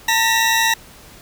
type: tone pair together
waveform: 20% pulse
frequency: 903 / 1923.4 Hz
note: A5 / B6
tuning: +45 / -46 cents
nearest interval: octave + minor second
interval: 1309 cents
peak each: -12 dBFS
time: 0.08-0.74 s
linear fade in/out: 5 ms
effects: pink hiss -43 dBFS RMS until 1.21 s